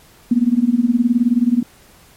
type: tone with tremolo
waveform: sine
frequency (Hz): 240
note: B3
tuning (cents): -49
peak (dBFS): -8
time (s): 0.31-1.63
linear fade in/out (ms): 5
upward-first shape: sine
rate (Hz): 19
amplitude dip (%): 90
effects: pink hiss -48 dBFS RMS until 2.16 s + MP3 64 kbps